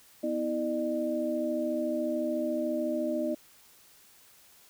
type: tone cluster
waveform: sine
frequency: 248.5 / 322.4 / 604 Hz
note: B3 / E4 / D5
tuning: +11 / -38 / +48 cents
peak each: -33 / -32 / -31 dBFS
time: 0.23-3.35 s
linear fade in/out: 10 ms
effects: white hiss -58 dBFS RMS until 4.69 s